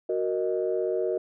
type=chord; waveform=sine; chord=D# minor; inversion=first; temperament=equal; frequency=370 / 466.2 / 622.3 Hz; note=F#4 / A#4 / D#5; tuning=0 / 0 / 0 cents; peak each=-27 / -28 / -30 dBFS; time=0.09-1.18 s; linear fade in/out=5 ms; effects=tanh soft clip ceiling -15 dBFS